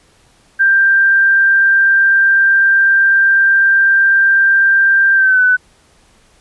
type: tone with pitch glide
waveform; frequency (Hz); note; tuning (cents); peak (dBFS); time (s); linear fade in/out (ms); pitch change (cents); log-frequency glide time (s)
sine; 1582 to 1501.9; G6 to F#6; +15 to +25; -7; 0.59-5.57; 20; -90; 5.14-5.41
effects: pink hiss -51 dBFS RMS until 6.4 s + resampled to 24000 Hz